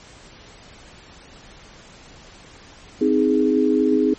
sine chord, Ab major, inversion first, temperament just, 259.6 / 311.5 / 415.3 Hz, C4 / Eb4 / Ab4, -13 / +2 / 0 cents, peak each -19 dBFS, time 3.01-4.14 s, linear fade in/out 5 ms, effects pink hiss -45 dBFS RMS until 4.18 s + MP3 32 kbps

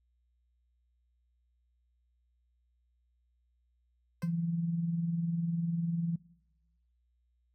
15% pulse tone with exponential decay, 518 Hz, C5, 17 cents flat, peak -36 dBFS, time 4.22-4.33 s, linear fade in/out 2 ms, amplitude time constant 22 ms
sine tone with tremolo, 168.3 Hz, E3, 36 cents sharp, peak -27 dBFS, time 4.23-6.16 s, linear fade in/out 5 ms, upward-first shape sine, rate 20 Hz, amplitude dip 50%
effects noise-tail reverb RT60 1.0 s tail -24 dB re dry + added 60 Hz sine -70 dBFS peak until 7.54 s

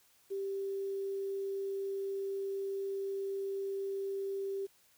sine tone with quantisation, 392 Hz, G4, in tune, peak -34 dBFS, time 0.3-4.67 s, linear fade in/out 20 ms, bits 10, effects white hiss -67 dBFS RMS until 4.97 s

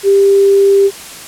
sine tone, 395.5 Hz, G4, 15 cents sharp, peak -5 dBFS, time 0.03-0.91 s, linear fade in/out 50 ms, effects white hiss -30 dBFS RMS until 1.27 s + low-pass 11000 Hz 12 dB/octave

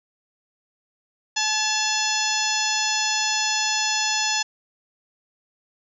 harmonic tone with a mistuned harmonic, 860 Hz, A5, 40 cents flat, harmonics 1 / 2 / 3 / 4 / 5 / 6 / 7 / 8, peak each -28 / -29 / -29 / -29 / -31 / -27 / -29 / -30 dBFS, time 1.36-4.43 s, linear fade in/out 10 ms, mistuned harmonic 3, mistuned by +73 cents, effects none

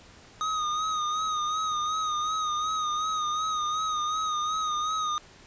square tone with vibrato, 1244.5 Hz, D#6, in tune, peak -27 dBFS, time 0.41-5.18 s, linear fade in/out 0 ms, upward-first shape sine, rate 2.7 Hz, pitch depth 43 cents each way, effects pink hiss -52 dBFS RMS until 5.46 s + resampled to 16000 Hz

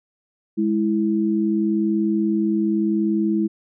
sine tone pair together, 207.7 / 328.5 Hz, G#3 / E4, 0 / -6 cents, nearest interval minor sixth, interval 794 cents, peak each -20 dBFS, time 0.57-3.48 s, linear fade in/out 20 ms, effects none

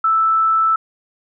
sine tone, 1318.5 Hz, E6, in tune, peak -12 dBFS, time 0.04-0.76 s, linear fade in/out 5 ms, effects none

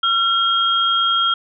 sine tone pair together, 1363 / 3245 Hz, F6 / G#7, -43 / -41 cents, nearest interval octave + minor third, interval 1502 cents, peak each -17 dBFS, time 0.03-1.34 s, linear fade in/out 5 ms, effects none

